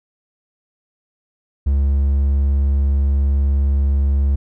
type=tone; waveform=triangle; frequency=69.5 Hz; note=C#2; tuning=5 cents sharp; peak=-11 dBFS; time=1.66-4.36 s; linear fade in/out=10 ms; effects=none